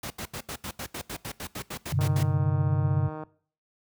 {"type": "noise bursts", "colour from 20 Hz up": "pink", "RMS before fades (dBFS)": -35, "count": 15, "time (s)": [0.03, 2.231], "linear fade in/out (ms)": 5, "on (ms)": 73, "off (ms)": 79}
{"type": "chord", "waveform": "sine", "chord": "G suspended fourth", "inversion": "none", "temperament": "equal with one note detuned", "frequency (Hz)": [97.49, 130.81, 146.83], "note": ["G2", "C3", "D3"], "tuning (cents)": [-9, 0, 0], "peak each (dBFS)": -26, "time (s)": [1.92, 3.09], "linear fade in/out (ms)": 10}
{"type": "click train", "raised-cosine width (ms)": 1, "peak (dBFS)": -24, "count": 194, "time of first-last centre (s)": [1.99, 3.235], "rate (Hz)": 155}
{"effects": ["noise-tail reverb RT60 0.5 s tail -21 dB re dry", "high-pass 60 Hz 12 dB/octave"]}